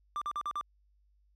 triangle tone bursts, 1183 Hz, D6, 12 cents sharp, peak -30 dBFS, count 5, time 0.16-0.611 s, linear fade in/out 0 ms, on 55 ms, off 44 ms, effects added 50 Hz sine -65 dBFS peak until 1.35 s

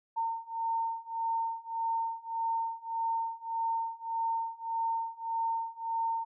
sine beating tone pair, 910 / 911.7 Hz, A#5 / A#5, -42 / -39 cents, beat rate 1.7 Hz, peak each -34 / -33 dBFS, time 0.16-6.25 s, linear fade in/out 20 ms, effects none

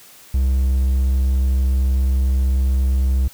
triangle tone, 65.41 Hz, C2, in tune, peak -12 dBFS, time 0.34-3.28 s, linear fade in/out 5 ms, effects white hiss -45 dBFS RMS until 3.33 s

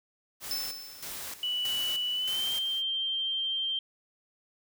white noise with tremolo, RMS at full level -39 dBFS, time 0.4-2.83 s, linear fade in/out 50 ms, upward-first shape square, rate 1.6 Hz, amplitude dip 70%
square tone with exponential decay, 5274 Hz, E8, in tune, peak -29 dBFS, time 0.51-1.43 s, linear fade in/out 1 ms, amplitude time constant 200 ms
sine tone with pitch glide, 2960 to 3154 Hz, F#7 to G7, 0 to +10 cents, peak -28 dBFS, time 1.43-3.79 s, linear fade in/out 2 ms, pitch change +110 cents, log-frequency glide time 2.13-2.5 s
effects none

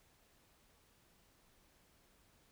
silence, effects pink hiss -70 dBFS RMS until 2.51 s

